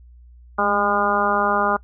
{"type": "harmonic tone with a mistuned harmonic", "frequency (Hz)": 203.4, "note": "G#3", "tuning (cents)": -36, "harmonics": [1, 2, 3, 4, 5, 6, 7], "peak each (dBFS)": [-28, -27, -25, -23, -25, -22, -24], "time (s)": [0.58, 1.77], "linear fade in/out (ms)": 10, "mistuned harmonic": 1, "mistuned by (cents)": 43, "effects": ["noise-tail reverb RT60 0.1 s tail -23 dB re dry", "added 60 Hz sine -43 dBFS peak until 1.83 s"]}